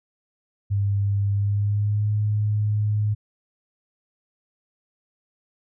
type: tone with pitch glide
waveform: sine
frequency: 100.3 to 105.35 Hz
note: G2 to G#2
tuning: +40 to +25 cents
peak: -19 dBFS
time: 0.7-3.15 s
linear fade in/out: 20 ms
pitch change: +85 cents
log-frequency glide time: 1.29-2.11 s
effects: none

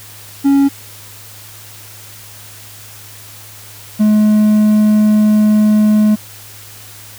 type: tone pair in turn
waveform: triangle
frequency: 277.6 / 212.5 Hz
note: C#4 / G#3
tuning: +3 / +40 cents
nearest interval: perfect fourth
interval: 463 cents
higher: first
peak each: -5 dBFS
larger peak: neither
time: 0.44-0.69 / 3.99-6.16 s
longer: second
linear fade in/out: 20 ms
effects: added 104 Hz sine -40 dBFS peak until 7.18 s + white hiss -36 dBFS RMS until 7.18 s

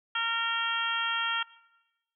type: harmonic tone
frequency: 460 Hz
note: A#4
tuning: 23 cents flat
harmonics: 2 / 3 / 4 / 5 / 6 / 7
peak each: -38 / -30 / -36 / -41 / -35 / -32 dBFS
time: 0.15-1.43 s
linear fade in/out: 5 ms
effects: noise-tail reverb RT60 1.0 s tail -20 dB re dry

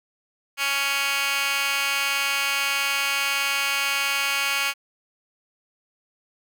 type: tone with high-pass filter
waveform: 15% pulse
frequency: 278.4 Hz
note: C#4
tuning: 8 cents sharp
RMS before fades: -24 dBFS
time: 0.57-4.74 s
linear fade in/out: 50 ms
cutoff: 1900 Hz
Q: 3
effects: none

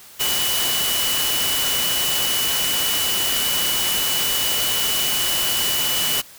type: tone in noise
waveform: sine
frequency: 2960 Hz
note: F#7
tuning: in tune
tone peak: -23 dBFS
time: 0.19-6.22 s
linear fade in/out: 20 ms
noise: white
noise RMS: -22 dBFS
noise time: 0.19-6.22 s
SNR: -4 dB
effects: white hiss -44 dBFS RMS until 6.38 s

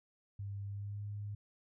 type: tone with pitch glide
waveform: sine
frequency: 100 to 102.93 Hz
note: G2 to G#2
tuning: +35 to -15 cents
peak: -39 dBFS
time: 0.39-1.35 s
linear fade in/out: 5 ms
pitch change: +50 cents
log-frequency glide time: 0.65-1.03 s
effects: none

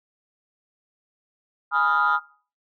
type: chord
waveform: sine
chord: F half-diminished seventh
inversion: first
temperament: equal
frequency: 830.6 / 987.8 / 1244.5 / 1396.9 Hz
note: Ab5 / Cb6 / Eb6 / F6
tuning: 0 / 0 / 0 / 0 cents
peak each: -25 / -26 / -21 / -21 dBFS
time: 1.71-2.2 s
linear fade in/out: 50 ms
effects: noise-tail reverb RT60 0.4 s tail -19 dB re dry + tanh soft clip ceiling -12 dBFS

